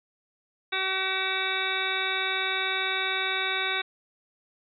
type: harmonic tone with a mistuned harmonic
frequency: 380 Hz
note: F#4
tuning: 46 cents sharp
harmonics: 1 / 2 / 3 / 4 / 5 / 6 / 7 / 9 / 10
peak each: -37 / -37 / -36 / -32 / -36 / -31 / -37 / -35 / -33 dBFS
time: 0.72-3.82 s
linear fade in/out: 10 ms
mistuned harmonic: 9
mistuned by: +51 cents
effects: none